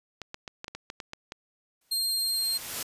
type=clicks; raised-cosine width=0.2 ms; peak=-20 dBFS; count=10; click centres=0.217 / 0.344 / 0.478 / 0.644 / 0.681 / 0.75 / 0.901 / 1.002 / 1.134 / 1.321 s
type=noise with exponential growth; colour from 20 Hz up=white; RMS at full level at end=-31 dBFS; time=1.81-2.83 s; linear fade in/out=5 ms; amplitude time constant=220 ms
type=tone; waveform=sawtooth; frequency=4196 Hz; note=C8; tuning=4 cents sharp; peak=-23 dBFS; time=1.91-2.58 s; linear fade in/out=10 ms
effects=resampled to 32000 Hz